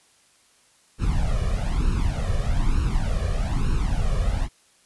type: noise with flanger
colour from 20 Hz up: brown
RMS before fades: -22 dBFS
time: 0.98-4.49 s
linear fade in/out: 50 ms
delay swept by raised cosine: 0.73 to 1.73 ms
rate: 1.1 Hz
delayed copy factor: +0.85
effects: white hiss -59 dBFS RMS until 4.85 s + resampled to 24000 Hz